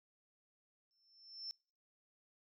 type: tone with exponential growth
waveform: sine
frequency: 5350 Hz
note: E8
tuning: 25 cents sharp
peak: -40 dBFS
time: 0.91-1.51 s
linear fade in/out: 0 ms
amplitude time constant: 130 ms
effects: noise-tail reverb RT60 0.5 s tail -26 dB re dry